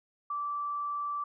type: tone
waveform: sine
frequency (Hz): 1164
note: D6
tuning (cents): -16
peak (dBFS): -31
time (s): 0.3-1.24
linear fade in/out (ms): 5
effects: none